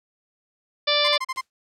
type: harmonic tone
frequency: 587.3 Hz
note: D5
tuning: in tune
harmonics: 1 / 2 / 3 / 4 / 5 / 6 / 7 / 8 / 9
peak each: -24 / -28 / -31 / -27 / -31 / -22 / -30 / -27 / -31 dBFS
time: 0.87-1.18 s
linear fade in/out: 10 ms
type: tone bursts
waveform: 30% pulse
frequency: 1046.5 Hz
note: C6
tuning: in tune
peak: -22 dBFS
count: 5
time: 1.04-1.412 s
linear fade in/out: 10 ms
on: 44 ms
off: 38 ms
type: noise with exponential decay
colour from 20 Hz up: white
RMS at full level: -42 dBFS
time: 1.36-1.5 s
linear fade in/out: 0 ms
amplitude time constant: 29 ms
effects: low-pass 8000 Hz 12 dB/octave